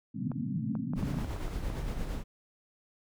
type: band-pass noise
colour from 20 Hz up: white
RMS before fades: -34 dBFS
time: 0.14-1.26 s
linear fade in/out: 10 ms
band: 110 to 270 Hz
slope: 96 dB/octave
type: clicks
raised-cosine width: 1 ms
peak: -28 dBFS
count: 11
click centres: 0.317 / 0.753 / 0.935 / 1.028 / 1.143 / 1.187 / 1.246 / 1.308 / 1.363 / 1.48 / 1.701 s
type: noise with tremolo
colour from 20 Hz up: brown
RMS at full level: -33 dBFS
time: 0.95-2.24 s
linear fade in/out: 50 ms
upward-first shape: sine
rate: 8.7 Hz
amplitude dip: 40%
effects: none